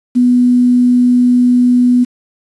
sine tone with quantisation, 246.6 Hz, B3, 2 cents flat, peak -6 dBFS, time 0.15-2.05 s, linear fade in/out 20 ms, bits 6, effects resampled to 24000 Hz

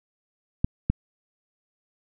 clicks, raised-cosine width 5 ms, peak -8 dBFS, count 2, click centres 0.645 / 0.9 s, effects none

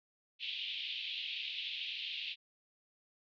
pink band-pass noise, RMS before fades -41 dBFS, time 0.39-2.36 s, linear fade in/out 50 ms, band 2600 to 3800 Hz, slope 48 dB/octave, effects none

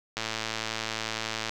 click train, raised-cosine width 0.2 ms, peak -13 dBFS, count 148, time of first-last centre 0.17-1.494 s, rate 111 Hz, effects none

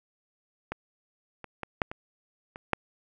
clicks, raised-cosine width 0.5 ms, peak -17 / -25 / -19 / -9 / -22 / -25 / -8 dBFS, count 7, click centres 0.72 / 1.443 / 1.633 / 1.818 / 1.915 / 2.559 / 2.733 s, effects none

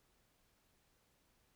silence, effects pink hiss -75 dBFS RMS until 1.55 s

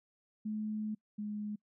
sine tone pair in turn, 214.2 / 209.4 Hz, A3 / G#3, -46 / +15 cents, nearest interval unison, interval 39 cents, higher first, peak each -34 / -36 dBFS, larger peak first, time 0.45-0.95 / 1.18-1.56 s, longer first, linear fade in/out 10 ms, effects noise-tail reverb RT60 0.1 s tail -26 dB re dry

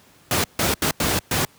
pink noise bursts at uneven times, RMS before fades -20 dBFS, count 5, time 0.31-0.44 / 0.59-0.74 / 0.82-0.91 / 1-1.19 / 1.31-1.45 s, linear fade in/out 2 ms, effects pink hiss -53 dBFS RMS until 1.58 s + high-pass 80 Hz 12 dB/octave

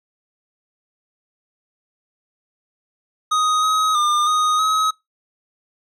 square tone with pitch steps, 1250 / 1266 / 1205 / 1243 / 1274 Hz, D#6 / D#6 / D6 / D#6 / D#6, +8 / +30 / +44 / -2 / +41 cents, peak -16 dBFS, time 3.31-4.91 s, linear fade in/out 10 ms, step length 320 ms, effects noise-tail reverb RT60 0.2 s tail -25 dB re dry + low-pass 8000 Hz 12 dB/octave

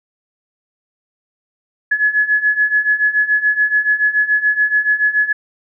sine beating tone pair, 1696 / 1703 Hz, G#6 / G#6, +36 / +43 cents, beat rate 7 Hz, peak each -17 / -14 dBFS, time 1.91-5.33 s, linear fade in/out 10 ms, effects none

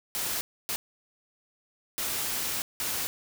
white noise bursts at uneven times, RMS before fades -31 dBFS, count 4, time 0.15-0.41 / 0.69-0.76 / 1.98-2.62 / 2.8-3.07 s, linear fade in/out 0 ms, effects none

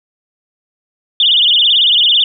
sine tone with vibrato, 3239 Hz, G#7, 44 cents flat, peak -7 dBFS, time 1.2-2.24 s, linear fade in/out 2 ms, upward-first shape sine, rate 18 Hz, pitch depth 210 cents each way, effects none

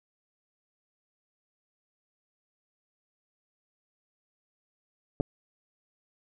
clicks, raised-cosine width 2 ms, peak -15 dBFS, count 2, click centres 5.201 / 5.208 s, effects none

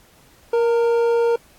triangle tone pair together, 468.8 / 914 Hz, A#4 / A#5, +10 / -34 cents, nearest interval octave, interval 1156 cents, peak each -13 / -25 dBFS, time 0.53-1.36 s, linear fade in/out 5 ms, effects pink hiss -53 dBFS RMS until 1.58 s + AAC 64 kbps

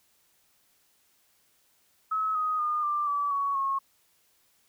sine tone with pitch steps, 1287 / 1251.8 / 1217.6 / 1184.3 / 1151.9 / 1120.4 / 1089.8 Hz, E6 / D#6 / D#6 / D6 / D6 / C#6 / C#6, -42 / +10 / -38 / +14 / -34 / +18 / -30 cents, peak -25 dBFS, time 2.11-3.79 s, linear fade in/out 10 ms, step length 240 ms, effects white hiss -67 dBFS RMS until 4.68 s

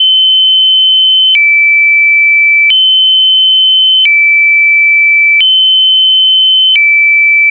sine tone with vibrato, 2665 Hz, E7, 18 cents sharp, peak -3 dBFS, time 0-7.5 s, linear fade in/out 5 ms, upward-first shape square, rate 0.37 Hz, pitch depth 240 cents each way, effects none

